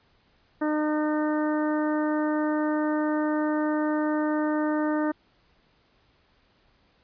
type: harmonic tone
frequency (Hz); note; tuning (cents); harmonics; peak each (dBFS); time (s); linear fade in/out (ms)
304.1; D#4; -40; 1 / 2 / 3 / 4 / 5 / 6; -24 / -30 / -34 / -36 / -38 / -40; 0.61-5.12; 10
effects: pink hiss -64 dBFS RMS until 7.03 s + resampled to 11025 Hz